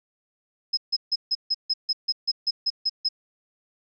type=tone bursts; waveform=sine; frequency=5120 Hz; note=D#8; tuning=49 cents sharp; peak=-20 dBFS; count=13; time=0.73-3.089 s; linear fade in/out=10 ms; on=43 ms; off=150 ms; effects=none